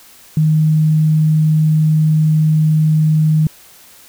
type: tone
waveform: sine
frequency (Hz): 155.56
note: D#3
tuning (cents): 0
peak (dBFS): -9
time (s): 0.37-3.47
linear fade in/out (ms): 2
effects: white hiss -43 dBFS RMS until 4.08 s